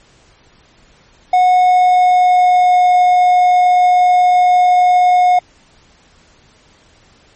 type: tone with pitch glide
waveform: triangle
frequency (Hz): 730 to 722.9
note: F#5 to F#5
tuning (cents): -24 to -40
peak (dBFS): -5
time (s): 1.33-5.39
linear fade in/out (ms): 5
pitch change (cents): -16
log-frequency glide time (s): 1.51-2.89
effects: pink hiss -49 dBFS RMS until 7.35 s + MP3 32 kbps

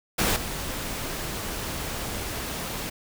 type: noise with level steps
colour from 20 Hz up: pink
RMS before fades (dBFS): -23 / -32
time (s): 0.18-2.9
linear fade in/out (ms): 10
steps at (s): 0.36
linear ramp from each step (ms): 2
effects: none

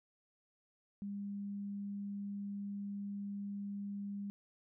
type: tone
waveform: sine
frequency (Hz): 201.3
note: G3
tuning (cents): +46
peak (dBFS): -39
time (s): 1.02-4.3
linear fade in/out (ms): 0
effects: none

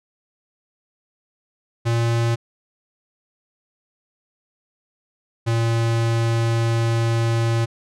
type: tone pair in turn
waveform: square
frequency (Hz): 116.54 / 115.27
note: A#2 / A#2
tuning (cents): 0 / -19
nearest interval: unison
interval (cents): 19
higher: first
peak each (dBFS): -18 / -18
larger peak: neither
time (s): 1.85-2.36 / 5.46-7.66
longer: second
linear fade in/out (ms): 20
effects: low-pass 8000 Hz 12 dB/octave

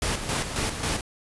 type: noise with tremolo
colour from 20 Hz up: pink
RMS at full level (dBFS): -26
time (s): 0.02-1.01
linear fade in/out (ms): 2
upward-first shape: square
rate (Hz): 3.7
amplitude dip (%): 55
effects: resampled to 24000 Hz

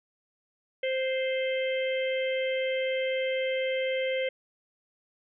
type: harmonic tone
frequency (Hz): 523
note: C5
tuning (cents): -1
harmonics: 1 / 3 / 4 / 5 / 6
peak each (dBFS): -27 / -43 / -34 / -42 / -39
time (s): 0.83-4.29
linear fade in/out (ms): 5
effects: none

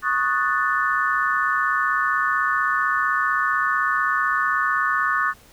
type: chord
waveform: sine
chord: D# half-diminished seventh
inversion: third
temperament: equal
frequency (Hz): 1108.7 / 1244.5 / 1480 / 1760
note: C#6 / D#6 / F#6 / A6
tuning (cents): 0 / 0 / 0 / 0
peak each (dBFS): -24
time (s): 0.02-5.34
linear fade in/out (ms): 50
effects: pink hiss -51 dBFS RMS until 5.52 s

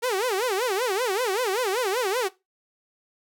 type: tone with vibrato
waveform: sawtooth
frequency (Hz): 437.4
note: A4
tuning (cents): -10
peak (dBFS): -19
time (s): 0.02-2.29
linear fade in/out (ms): 20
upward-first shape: sine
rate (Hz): 5.2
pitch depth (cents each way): 280
effects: noise-tail reverb RT60 0.2 s tail -17 dB re dry

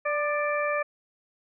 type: harmonic tone with a mistuned harmonic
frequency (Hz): 587.3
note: D5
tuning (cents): 0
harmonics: 1 / 2 / 3 / 4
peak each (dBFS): -27 / -30 / -32 / -33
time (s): 0.05-0.83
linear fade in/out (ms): 10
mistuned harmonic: 2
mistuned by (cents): +25
effects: none

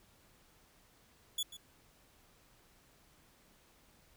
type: tone with echo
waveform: sawtooth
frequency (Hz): 3420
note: A7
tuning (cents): -50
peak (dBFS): -30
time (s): 1.38-1.43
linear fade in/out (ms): 5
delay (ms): 140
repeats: 1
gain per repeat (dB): -14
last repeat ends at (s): 1.57
effects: pink hiss -66 dBFS RMS until 4.16 s

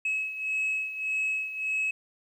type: beating tone pair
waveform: sine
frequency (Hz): 2572 / 2573.7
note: E7 / E7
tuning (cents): -43 / -42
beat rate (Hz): 1.7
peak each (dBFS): -27 / -32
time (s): 0.05-1.91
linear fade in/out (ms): 5
effects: tanh soft clip ceiling -23 dBFS + 10-bit

